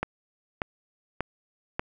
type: click train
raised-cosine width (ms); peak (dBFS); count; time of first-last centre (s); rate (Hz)
0.5; -12; 4; 0.03-1.795; 1.7
effects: none